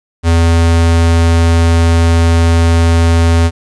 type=tone; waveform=square; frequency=83.5 Hz; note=E2; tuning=23 cents sharp; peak=-7 dBFS; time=0.23-3.51 s; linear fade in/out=50 ms; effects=resampled to 22050 Hz + 8-bit